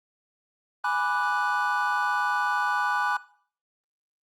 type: chord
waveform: triangle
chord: G# half-diminished seventh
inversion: none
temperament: equal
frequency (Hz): 830.6 / 987.8 / 1174.7 / 1480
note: G#5 / B5 / D6 / F#6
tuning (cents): 0 / 0 / 0 / 0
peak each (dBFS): -27 / -28 / -28 / -26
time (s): 0.84-3.17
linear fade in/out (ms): 5
effects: noise-tail reverb RT60 0.5 s tail -18 dB re dry + Opus 32 kbps